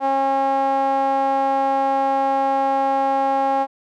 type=tone with band-pass filter; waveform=sawtooth; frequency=271.5 Hz; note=C#4; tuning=36 cents flat; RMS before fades=-19 dBFS; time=0-3.67 s; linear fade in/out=50 ms; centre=770 Hz; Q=4.6; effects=none